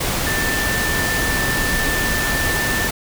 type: tone in noise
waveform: sine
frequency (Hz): 1777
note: A6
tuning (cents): +17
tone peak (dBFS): -21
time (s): 0.26-2.88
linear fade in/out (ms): 10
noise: pink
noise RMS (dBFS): -21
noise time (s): 0-2.91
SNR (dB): -3
effects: none